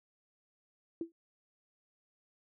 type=tone with exponential decay; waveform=sine; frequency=332.9 Hz; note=E4; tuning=17 cents sharp; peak=-30 dBFS; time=1.01-1.12 s; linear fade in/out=2 ms; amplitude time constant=22 ms; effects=none